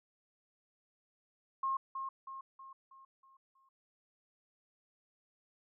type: tone with echo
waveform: sine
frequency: 1073 Hz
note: C6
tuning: 43 cents sharp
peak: -31 dBFS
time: 1.63-1.77 s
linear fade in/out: 5 ms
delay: 320 ms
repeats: 6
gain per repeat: -6 dB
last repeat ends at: 3.69 s
effects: none